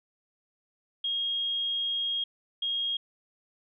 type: tone bursts at uneven times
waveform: sine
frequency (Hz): 3260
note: G#7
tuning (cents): -33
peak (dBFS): -27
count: 2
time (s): 1.04-2.24 / 2.62-2.97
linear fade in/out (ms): 5
effects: none